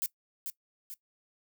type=noise with echo; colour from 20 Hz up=violet; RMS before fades=-31 dBFS; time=0.02-0.06 s; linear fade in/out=0 ms; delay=440 ms; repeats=2; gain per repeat=-6 dB; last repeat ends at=0.94 s; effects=noise-tail reverb RT60 0.1 s tail -19 dB re dry